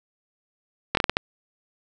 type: slowing click train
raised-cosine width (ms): 0.3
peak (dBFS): -3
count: 6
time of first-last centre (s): 0.95-1.169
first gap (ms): 22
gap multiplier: 1.35
effects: none